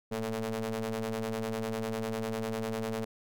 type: ring-modulated tone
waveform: sawtooth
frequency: 110 Hz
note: A2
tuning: in tune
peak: -25 dBFS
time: 0.11-3.05 s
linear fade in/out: 10 ms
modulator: 335 Hz
effects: none